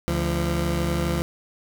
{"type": "tone pair together", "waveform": "20% pulse", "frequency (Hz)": [72, 171.25], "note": ["D2", "F3"], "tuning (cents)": [-34, -34], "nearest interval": "octave + minor third", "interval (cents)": 1500, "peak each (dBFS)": [-20, -20], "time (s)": [0.08, 1.22], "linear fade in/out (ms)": 0, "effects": ["9-bit"]}